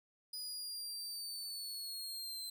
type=linear sweep; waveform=sawtooth; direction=down; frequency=4963 to 4082 Hz; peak=-39 dBFS; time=0.33-2.5 s; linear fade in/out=5 ms; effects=none